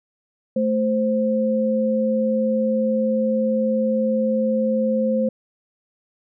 sine tone pair together, 219.8 / 522.8 Hz, A3 / C5, -2 / -1 cents, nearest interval octave + minor third, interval 1501 cents, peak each -20 dBFS, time 0.56-5.29 s, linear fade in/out 5 ms, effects none

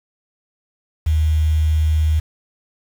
sine tone with quantisation, 77.9 Hz, D#2, 3 cents sharp, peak -13 dBFS, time 1.06-2.2 s, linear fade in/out 10 ms, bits 6, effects none

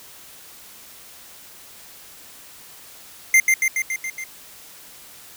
square tone with echo, 2093 Hz, C7, in tune, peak -11 dBFS, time 3.34-3.4 s, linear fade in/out 2 ms, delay 140 ms, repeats 6, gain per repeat -3 dB, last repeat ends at 4.24 s, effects white hiss -44 dBFS RMS until 5.36 s

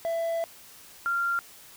triangle / sine tone pair in turn, 666 / 1386.2 Hz, E5 / F6, +18 / -13 cents, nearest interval octave + minor second, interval 1269 cents, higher second, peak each -24 dBFS, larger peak neither, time 0.05-0.44 / 1.06-1.39 s, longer first, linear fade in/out 0 ms, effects white hiss -50 dBFS RMS until 1.76 s

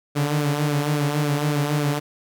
sawtooth tone with flanger, 146.83 Hz, D3, in tune, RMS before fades -22 dBFS, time 0.15-2 s, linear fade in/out 20 ms, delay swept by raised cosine 0.99 to 6.39 ms, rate 3.6 Hz, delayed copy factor -0.6, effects none

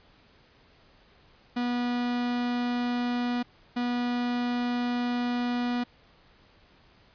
45% pulse tone bursts at uneven times, 243.4 Hz, B3, 25 cents flat, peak -26 dBFS, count 2, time 1.56-3.43 / 3.76-5.84 s, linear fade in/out 10 ms, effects pink hiss -59 dBFS RMS until 7.14 s + resampled to 11025 Hz

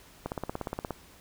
click train, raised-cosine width 1 ms, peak -18 dBFS, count 12, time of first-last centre 0.26-0.907 s, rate 17 Hz, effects pink hiss -55 dBFS RMS until 1.2 s

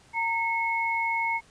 sine tone pair together, 920 / 2184 Hz, A#5 / C#7, -23 / -26 cents, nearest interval octave + minor third, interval 1497 cents, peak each -27 / -27 dBFS, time 0.13-1.41 s, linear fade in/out 50 ms, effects pink hiss -57 dBFS RMS until 1.5 s + resampled to 22050 Hz

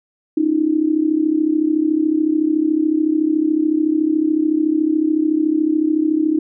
sine tone with amplitude modulation, 311.1 Hz, D#4, in tune, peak -10 dBFS, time 0.37-6.39 s, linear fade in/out 5 ms, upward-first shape sine, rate 33.8 Hz, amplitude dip 80%, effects none

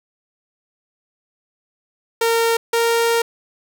sawtooth tone pair in turn, 459.7 / 463.7 Hz, A#4 / A#4, -24 / -9 cents, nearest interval unison, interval 15 cents, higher second, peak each -11 dBFS, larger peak neither, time 2.21-2.57 / 2.73-3.22 s, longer second, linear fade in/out 5 ms, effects none

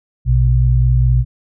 sine tone pair together, 59.58 / 124.3 Hz, A#1 / B2, +38 / +12 cents, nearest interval octave + minor second, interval 1274 cents, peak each -12 dBFS, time 0.25-1.25 s, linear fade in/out 50 ms, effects none

